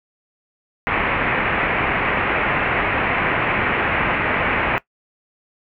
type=low-pass noise; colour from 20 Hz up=white; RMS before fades=-20 dBFS; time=0.87-4.78 s; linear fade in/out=0 ms; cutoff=2500 Hz; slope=48 dB/octave; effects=noise-tail reverb RT60 0.1 s tail -19 dB re dry